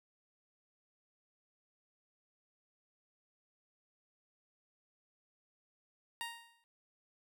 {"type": "tone with exponential decay", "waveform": "15% pulse", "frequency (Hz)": 932.3, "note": "A#5", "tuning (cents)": 0, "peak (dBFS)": -30, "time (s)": [6.21, 6.64], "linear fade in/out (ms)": 0, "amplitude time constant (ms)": 93, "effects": []}